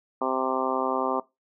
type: harmonic tone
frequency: 130.81 Hz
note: C3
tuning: in tune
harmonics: 2 / 3 / 4 / 5 / 6 / 7 / 8 / 9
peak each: -32 / -32 / -32 / -32 / -32 / -32 / -32 / -32 dBFS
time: 0.21-1.2 s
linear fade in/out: 5 ms
effects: noise-tail reverb RT60 0.2 s tail -19 dB re dry